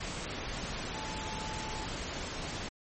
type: tone in noise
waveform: sine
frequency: 870 Hz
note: A5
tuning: 20 cents flat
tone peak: -42 dBFS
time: 0.94-1.86 s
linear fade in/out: 10 ms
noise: pink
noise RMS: -38 dBFS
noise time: 0-2.69 s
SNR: -7 dB
effects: MP3 32 kbps